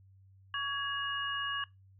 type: tone cluster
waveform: sine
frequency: 1129 / 1661 / 2871 Hz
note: C#6 / G#6 / F7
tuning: +31 / 0 / +47 cents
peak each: -37 / -36 / -37 dBFS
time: 0.54-1.64 s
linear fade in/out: 2 ms
effects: noise-tail reverb RT60 0.2 s tail -21 dB re dry + added 96 Hz sine -57 dBFS peak until 1.99 s